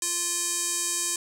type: tone with band-pass filter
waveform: square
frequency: 348.2 Hz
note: F4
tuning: 5 cents flat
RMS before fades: -28 dBFS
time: 0.02-1.16 s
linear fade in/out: 2 ms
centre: 7900 Hz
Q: 3.1
effects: none